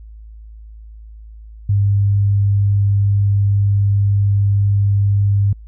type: tone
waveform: sine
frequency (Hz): 100.6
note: G2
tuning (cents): +45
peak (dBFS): -11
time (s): 1.69-5.53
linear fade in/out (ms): 5
effects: added 54 Hz sine -34 dBFS peak until 5.67 s